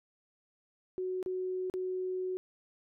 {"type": "tone with dropouts", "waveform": "sine", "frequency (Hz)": 370, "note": "F#4", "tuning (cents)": 0, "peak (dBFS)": -32, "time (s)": [0.98, 2.37], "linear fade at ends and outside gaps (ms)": 0, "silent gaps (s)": [[1.228, 1.261], [1.699, 1.739]], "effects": []}